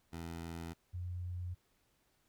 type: tone pair in turn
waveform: 15% pulse / sine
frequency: 83.5 / 89.09 Hz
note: E2 / F2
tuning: +23 / +35 cents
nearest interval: minor second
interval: 112 cents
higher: second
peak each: -36 / -38 dBFS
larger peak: first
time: 0.12-0.74 / 0.93-1.55 s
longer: neither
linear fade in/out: 20 ms
effects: pink hiss -75 dBFS RMS until 2.28 s